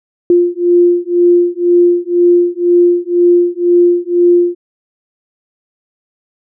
sine beating tone pair, 349.2 / 351.2 Hz, F4 / F4, 0 / +10 cents, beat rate 2 Hz, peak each -10 dBFS, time 0.3-4.55 s, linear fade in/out 2 ms, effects none

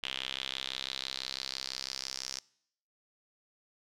sawtooth tone with band-pass filter sweep, 66 Hz, C2, 16 cents sharp, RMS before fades -39 dBFS, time 0.03-2.39 s, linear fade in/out 0 ms, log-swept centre 3100 to 5500 Hz, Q 4.5, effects noise-tail reverb RT60 0.7 s tail -24 dB re dry

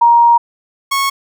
sine / sawtooth tone pair in turn, 941 / 1099.9 Hz, A#5 / C#6, +16 / -14 cents, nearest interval minor third, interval 270 cents, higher second, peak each -5 / -9 dBFS, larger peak first, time 0.01-0.38 / 0.91-1.1 s, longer first, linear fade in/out 10 ms, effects none

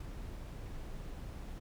brown noise with ADSR envelope, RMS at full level -39 dBFS, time 0-1.6 s, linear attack 7 ms, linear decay 5 ms, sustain -5 dB, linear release 21 ms, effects none

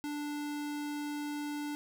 square tone, 293.7 Hz, D4, in tune, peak -36 dBFS, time 0.04-1.75 s, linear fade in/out 0 ms, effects none

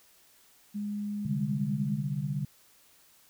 sine tone, 206.2 Hz, G#3, 12 cents flat, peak -31 dBFS, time 0.74-2.01 s, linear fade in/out 20 ms
sine chord, C suspended second, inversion none, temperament equal, 130.81 / 146.83 / 196 Hz, C3 / D3 / G3, 0 / 0 / 0 cents, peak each -36 / -31 / -36 dBFS, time 1.25-2.45 s, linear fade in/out 5 ms
effects white hiss -61 dBFS RMS until 3.29 s

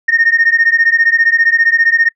sine beating tone pair, 1834 / 1849 Hz, A#6 / A#6, -29 / -15 cents, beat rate 15 Hz, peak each -10 dBFS, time 0.08-2.09 s, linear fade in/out 10 ms, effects noise-tail reverb RT60 0.1 s tail -23 dB re dry + tanh soft clip ceiling -2 dBFS

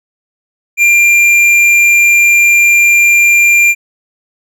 sine tone with tanh clipping, 2385 Hz, D7, 26 cents sharp, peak -6 dBFS, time 0.77-3.75 s, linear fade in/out 50 ms, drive 10 dB, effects none

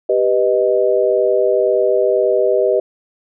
sine chord, G augmented, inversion none, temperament equal, 392 / 493.9 / 622.3 Hz, G4 / B4 / D#5, 0 / 0 / 0 cents, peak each -16 dBFS, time 0.09-2.8 s, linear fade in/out 5 ms, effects none

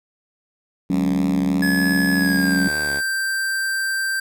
5% pulse tone with vibrato, 73.42 Hz, D2, in tune, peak -18 dBFS, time 0.89-3.02 s, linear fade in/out 50 ms, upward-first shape triangle, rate 3.3 Hz, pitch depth 87 cents each way
sine chord, F# suspended second, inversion none, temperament equal, 185 / 207.7 / 277.2 Hz, F#3 / G#3 / C#4, 0 / 0 / 0 cents, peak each -20 / -26 / -20 dBFS, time 0.9-2.68 s, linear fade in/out 2 ms
square tone with pitch glide, 1700 to 1567.9 Hz, G#6 to G6, +40 to 0 cents, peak -21 dBFS, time 1.62-4.2 s, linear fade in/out 5 ms, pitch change -140 cents, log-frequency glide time 2.13-2.62 s
effects none

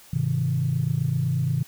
sine chord, Ab major, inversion none, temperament equal with one note detuned, 103.83 / 130.81 / 159.02 Hz, Ab2 / C3 / Eb3, 0 / 0 / +38 cents, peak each -29 / -23 / -25 dBFS, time 0.13-1.63 s, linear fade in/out 5 ms, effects tanh soft clip ceiling -12 dBFS + white hiss -50 dBFS RMS until 1.67 s

